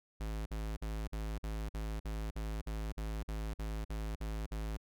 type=tone bursts; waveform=square; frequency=53.7 Hz; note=A1; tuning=41 cents flat; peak=-37 dBFS; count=15; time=0.2-4.772 s; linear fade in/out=10 ms; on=260 ms; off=48 ms; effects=none